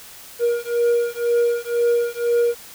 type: beating tone pair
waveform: triangle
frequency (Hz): 473.2 / 475.2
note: A#4 / A#4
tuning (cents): +26 / +33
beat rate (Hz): 2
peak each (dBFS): -18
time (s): 0.39-2.55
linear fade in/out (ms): 50
effects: white hiss -41 dBFS RMS until 2.74 s